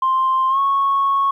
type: tone with pitch glide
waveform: sine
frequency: 1049 to 1102.4 Hz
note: C6 to C#6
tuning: +4 to -10 cents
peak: -13 dBFS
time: 0.02-1.31 s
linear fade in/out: 5 ms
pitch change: +86 cents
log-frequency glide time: 0.49-0.59 s
effects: tanh soft clip ceiling -10 dBFS + 9-bit